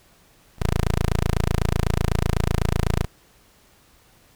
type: tone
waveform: 10% pulse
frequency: 28 Hz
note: A0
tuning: 31 cents sharp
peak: -11 dBFS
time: 0.58-3.07 s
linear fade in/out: 50 ms
effects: pink hiss -56 dBFS RMS until 4.35 s